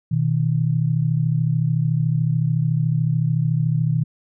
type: tone pair together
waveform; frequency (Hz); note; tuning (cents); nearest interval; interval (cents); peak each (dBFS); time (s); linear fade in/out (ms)
sine; 123.47 / 157.22; B2 / D#3; 0 / +18; major third; 418; -20 / -19; 0.11-4.04; 10
effects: none